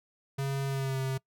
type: tone with pitch glide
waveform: square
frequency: 137.2 to 132.91 Hz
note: C#3 to C3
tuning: -17 to +28 cents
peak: -30 dBFS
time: 0.38-1.18 s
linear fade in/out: 10 ms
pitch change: -55 cents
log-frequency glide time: 0.67-0.99 s
effects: noise-tail reverb RT60 0.1 s tail -23 dB re dry